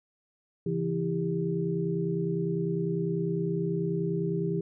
sine tone cluster, 137.4 / 167.2 / 328.6 / 398.8 Hz, C#3 / E3 / E4 / G4, -15 / +25 / -5 / +30 cents, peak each -36 / -29 / -36 / -31 dBFS, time 0.66-4.61 s, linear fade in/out 5 ms, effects none

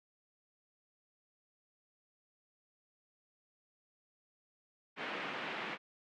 white band-pass noise, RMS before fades -41 dBFS, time 4.96-5.78 s, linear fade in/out 50 ms, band 170 to 2700 Hz, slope 24 dB/octave, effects none

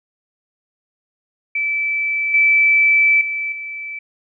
sine tone with level steps, 2316 Hz, D7, 25 cents flat, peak -17 / -10 / -20 / -26 dBFS, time 1.55-3.99 s, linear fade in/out 5 ms, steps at 2.34 / 3.21 / 3.52 s, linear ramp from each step 2 ms, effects none

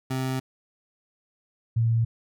25% pulse / sine tone pair in turn, 130.81 / 114.66 Hz, C3 / A#2, 0 / -28 cents, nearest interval major second, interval 228 cents, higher first, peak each -22 / -19 dBFS, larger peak second, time 0.1-0.4 / 1.76-2.05 s, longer first, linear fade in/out 10 ms, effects none

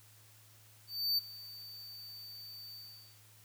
square tone with ADSR envelope, 4580 Hz, D8, 44 cents flat, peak -28 dBFS, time 0.87-3.19 s, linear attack 310 ms, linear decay 15 ms, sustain -19 dB, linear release 440 ms, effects added 107 Hz sine -62 dBFS peak until 3.44 s + white hiss -62 dBFS RMS until 3.44 s

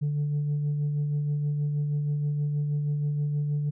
sine tone with tremolo, 146.83 Hz, D3, in tune, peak -21 dBFS, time 0.01-3.71 s, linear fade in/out 20 ms, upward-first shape sine, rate 6.3 Hz, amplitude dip 35%, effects tanh soft clip ceiling -22 dBFS

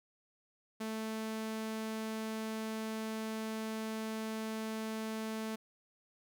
sawtooth tone, 220 Hz, A3, in tune, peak -33 dBFS, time 0.8-5.56 s, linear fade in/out 10 ms, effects none

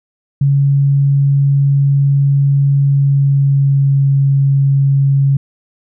sine tone with pitch glide, 139.7 to 138.1 Hz, C#3 to C#3, +14 to -6 cents, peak -8 dBFS, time 0.41-5.37 s, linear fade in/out 5 ms, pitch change -20 cents, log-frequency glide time 2.84-4.1 s, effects none

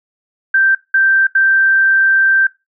sine tone bursts at uneven times, 1567 Hz, G6, 1 cent flat, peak -8 dBFS, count 3, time 0.54-0.75 / 0.94-1.27 / 1.35-2.47 s, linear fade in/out 5 ms, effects noise-tail reverb RT60 0.2 s tail -17 dB re dry

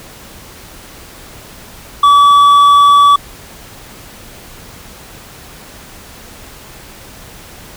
sine tone with hard clipping, 1146 Hz, D6, 43 cents flat, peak -5 dBFS, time 2.03-3.16 s, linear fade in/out 5 ms, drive 5 dB, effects pink hiss -35 dBFS RMS until 7.76 s

